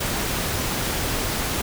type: noise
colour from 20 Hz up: pink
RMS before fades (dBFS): -25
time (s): 0-1.62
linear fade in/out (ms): 10
effects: none